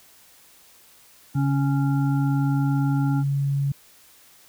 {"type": "harmonic tone", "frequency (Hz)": 277.3, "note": "C#4", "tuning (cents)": 1, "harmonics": [1, 3, 5], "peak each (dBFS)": [-24, -34, -38], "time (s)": [1.34, 3.24], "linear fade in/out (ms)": 50}
{"type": "tone", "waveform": "sine", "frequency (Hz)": 139.7, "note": "C#3", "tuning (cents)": 14, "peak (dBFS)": -20, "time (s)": [1.35, 3.72], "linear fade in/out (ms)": 5}
{"effects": ["white hiss -53 dBFS RMS until 4.48 s"]}